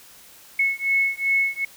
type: beating tone pair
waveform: sine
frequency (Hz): 2193 / 2195.6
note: C#7 / C#7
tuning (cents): -19 / -17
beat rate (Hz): 2.6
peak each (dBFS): -22 / -22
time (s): 0.59-1.65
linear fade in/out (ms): 5
effects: white hiss -48 dBFS RMS until 1.76 s